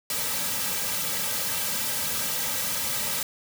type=noise with comb filter; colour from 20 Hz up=white; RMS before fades=-28 dBFS; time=0.1-3.23 s; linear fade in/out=2 ms; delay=2.8 ms; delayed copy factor=-0.95; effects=none